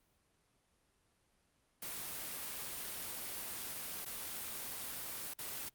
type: noise with dropouts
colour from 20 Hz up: white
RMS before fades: -43 dBFS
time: 1.82-5.69 s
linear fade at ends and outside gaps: 5 ms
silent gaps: 4.049-4.059 / 5.337-5.387 s
effects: pink hiss -75 dBFS RMS until 5.74 s + Opus 32 kbps